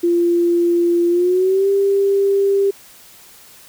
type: tone with pitch glide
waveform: sine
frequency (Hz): 344.7 to 396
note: F4 to G4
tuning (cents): -23 to +18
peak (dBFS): -12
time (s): 0.03-2.71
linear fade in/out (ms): 10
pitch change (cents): +241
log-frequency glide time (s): 1.09-1.69
effects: white hiss -44 dBFS RMS until 3.68 s